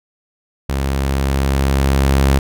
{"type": "tone with level ramp", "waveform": "sawtooth", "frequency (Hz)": 68, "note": "C#2", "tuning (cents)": -33, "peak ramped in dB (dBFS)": [-13, -6], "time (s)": [0.69, 2.39], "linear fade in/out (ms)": 5, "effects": []}